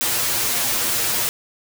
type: noise with comb filter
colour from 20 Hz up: white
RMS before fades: -21 dBFS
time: 0.01-1.29 s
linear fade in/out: 0 ms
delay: 8.5 ms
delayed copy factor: +0.9
effects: none